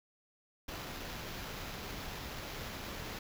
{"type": "noise with sample-and-hold", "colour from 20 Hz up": "pink", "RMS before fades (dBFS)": -43, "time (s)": [0.68, 3.19], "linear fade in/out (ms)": 5, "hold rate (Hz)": 8820, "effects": []}